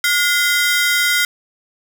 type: ring-modulated tone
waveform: sawtooth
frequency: 1741 Hz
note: A6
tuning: 19 cents flat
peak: -7 dBFS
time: 0.04-1.25 s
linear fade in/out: 2 ms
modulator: 308 Hz
effects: none